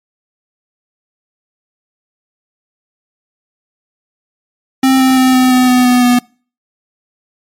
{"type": "tone with pitch steps", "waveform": "square", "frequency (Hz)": [263.8, 261.1, 258.4, 255.7, 253.1, 250.4, 247.8, 245.3], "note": ["C4", "C4", "C4", "C4", "B3", "B3", "B3", "B3"], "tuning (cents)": [14, -3, -21, -40, 43, 24, 6, -12], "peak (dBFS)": -7, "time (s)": [4.83, 6.19], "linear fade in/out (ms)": 5, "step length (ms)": 170, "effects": ["noise-tail reverb RT60 0.4 s tail -26 dB re dry", "MP3 64 kbps"]}